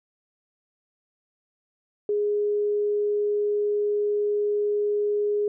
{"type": "tone", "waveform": "sine", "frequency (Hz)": 414.5, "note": "G#4", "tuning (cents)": -3, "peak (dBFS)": -21, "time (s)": [2.09, 5.48], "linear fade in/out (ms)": 2, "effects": []}